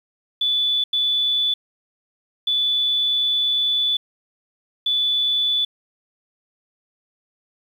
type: tone bursts at uneven times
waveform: sine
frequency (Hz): 3471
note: A7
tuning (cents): -24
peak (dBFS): -17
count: 4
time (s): 0.41-0.84 / 0.93-1.54 / 2.47-3.97 / 4.86-5.65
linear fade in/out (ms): 5
effects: 8-bit